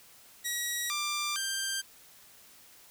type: tone with pitch steps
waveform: 10% pulse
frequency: 1915 / 1186 / 1579 Hz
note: A#6 / D6 / G6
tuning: +46 / +17 / +12 cents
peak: -22 dBFS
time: 0.44-1.82 s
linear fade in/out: 20 ms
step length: 460 ms
effects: white hiss -56 dBFS RMS until 2.9 s